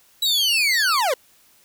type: linear sweep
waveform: 40% pulse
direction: down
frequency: 3951 to 466.2 Hz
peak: -17 dBFS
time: 0.22-1.14 s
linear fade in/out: 5 ms
type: tone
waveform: triangle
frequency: 4464 Hz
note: C#8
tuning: 11 cents sharp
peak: -22 dBFS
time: 0.25-1.01 s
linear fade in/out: 10 ms
effects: white hiss -56 dBFS RMS until 1.64 s